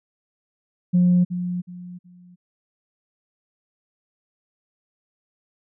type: tone with echo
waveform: sine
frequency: 178.3 Hz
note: F3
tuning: 36 cents sharp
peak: -12 dBFS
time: 0.93-1.25 s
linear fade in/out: 20 ms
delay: 370 ms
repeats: 3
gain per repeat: -11 dB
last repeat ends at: 2.36 s
effects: tanh soft clip ceiling -10 dBFS